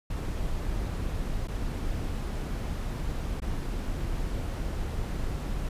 brown noise with dropouts, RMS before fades -31 dBFS, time 0.1-5.69 s, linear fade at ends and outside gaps 5 ms, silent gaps 1.474-1.482 / 3.402-3.419 s, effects resampled to 32000 Hz

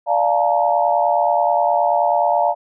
sine chord, Bb major seventh, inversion first, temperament equal with one note detuned, 587.3 / 698.5 / 862.9 / 932.3 Hz, D5 / F5 / A5 / Bb5, 0 / 0 / -34 / 0 cents, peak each -20 / -17 / -20 / -21 dBFS, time 0.06-2.55 s, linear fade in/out 50 ms, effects none

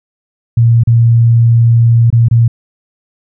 sine tone with dropouts, 116.54 Hz, A#2, in tune, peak -4 dBFS, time 0.57-2.48 s, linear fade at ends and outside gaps 5 ms, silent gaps 0.836-0.872 / 2.103-2.126 / 2.285-2.311 s, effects none

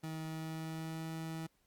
30% pulse tone with pitch glide, 159 to 161.5 Hz, D#3 to E3, +38 to -35 cents, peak -37 dBFS, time 0.03-1.47 s, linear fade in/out 10 ms, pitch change +27 cents, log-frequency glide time 0.26-1.12 s, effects pink hiss -75 dBFS RMS until 1.66 s + Opus 48 kbps

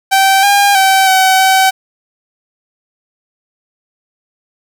sawtooth tone with pitch steps, 775 / 806 / 770 / 758 / 763 Hz, G5 / G5 / G5 / F#5 / G5, -20 / +48 / -31 / +42 / -47 cents, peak -3 dBFS, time 0.11-1.71 s, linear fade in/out 20 ms, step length 320 ms, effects 7-bit

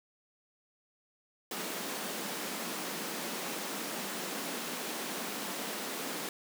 pink high-pass noise, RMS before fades -38 dBFS, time 1.51-6.29 s, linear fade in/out 2 ms, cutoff 180 Hz, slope 48 dB/octave, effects none

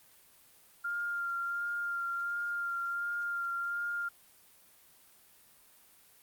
sine tone with vibrato, 1396.9 Hz, F6, in tune, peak -32 dBFS, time 0.84-4.09 s, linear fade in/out 10 ms, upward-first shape sine, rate 1.4 Hz, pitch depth 17 cents each way, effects white hiss -61 dBFS RMS until 6.22 s + Opus 32 kbps

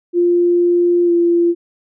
sine tone with pitch glide, 349.2 to 343.2 Hz, F4 to F4, 0 to -30 cents, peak -10 dBFS, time 0.13-1.55 s, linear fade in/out 50 ms, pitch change -30 cents, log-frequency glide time 1.05-1.11 s, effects none

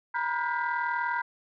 sine tone cluster, 946 / 986 / 1428 / 1585 / 1983 Hz, A#5 / B5 / F6 / G6 / B6, +25 / -3 / +38 / +19 / +7 cents, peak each -30 / -33 / -34 / -32 / -38 dBFS, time 0.14-1.22 s, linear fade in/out 10 ms, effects tanh soft clip ceiling -18 dBFS

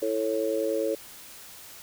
sine chord, A major, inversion second, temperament just, 330 / 440 / 550 Hz, E4 / A4 / C#5, +2 / 0 / -14 cents, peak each -31 / -28 / -28 dBFS, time 0.02-0.95 s, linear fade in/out 5 ms, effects white hiss -46 dBFS RMS until 1.82 s

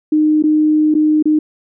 sine tone with dropouts, 306.5 Hz, D#4, 26 cents flat, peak -9 dBFS, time 0.12-1.39 s, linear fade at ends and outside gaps 5 ms, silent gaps 0.425-0.437 / 0.942-0.95 / 1.226-1.255 s, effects none

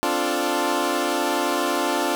15% pulse chord, D minor seventh, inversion third, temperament equal with one note detuned, 261.6 / 293.7 / 349.2 / 441.3 Hz, C4 / D4 / F4 / A4, 0 / 0 / 0 / +5 cents, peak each -22 / -19 / -18 / -24 dBFS, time 0.03-2.15 s, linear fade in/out 0 ms, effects none

